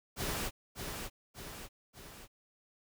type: noise with echo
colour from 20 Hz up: pink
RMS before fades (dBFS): -36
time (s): 0.16-0.51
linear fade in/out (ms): 50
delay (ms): 590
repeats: 3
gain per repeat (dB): -5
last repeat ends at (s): 2.28
effects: none